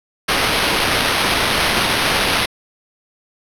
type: noise with sample-and-hold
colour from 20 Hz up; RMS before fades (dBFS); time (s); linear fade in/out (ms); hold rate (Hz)
blue; -17; 0.28-2.46; 10; 7350
effects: low-pass 12000 Hz 12 dB/octave